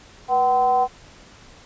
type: tone with frequency modulation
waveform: sine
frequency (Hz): 758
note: F#5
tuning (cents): +42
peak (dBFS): -15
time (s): 0.28-0.88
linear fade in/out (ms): 50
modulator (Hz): 269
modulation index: 0.62
effects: pink hiss -47 dBFS RMS until 1.65 s + resampled to 16000 Hz